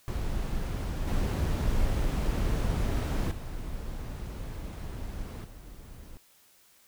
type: noise with level steps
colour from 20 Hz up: brown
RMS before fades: -31 / -27 / -37 / -46 dBFS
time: 0.08-6.17 s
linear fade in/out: 0 ms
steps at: 1.07 / 3.31 / 5.44 s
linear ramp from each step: 5 ms
effects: white hiss -61 dBFS RMS until 6.87 s